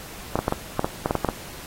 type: clicks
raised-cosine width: 1 ms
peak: -7 dBFS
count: 11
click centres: 0.356 / 0.39 / 0.481 / 0.524 / 0.794 / 0.845 / 1.059 / 1.109 / 1.153 / 1.247 / 1.288 s
effects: pink hiss -40 dBFS RMS until 1.66 s + AAC 48 kbps